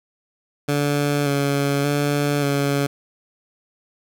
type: tone with vibrato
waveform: 15% pulse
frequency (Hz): 142.9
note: D3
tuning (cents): -47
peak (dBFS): -12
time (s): 0.68-2.87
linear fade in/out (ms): 10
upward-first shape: square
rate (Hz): 0.86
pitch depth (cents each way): 21
effects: none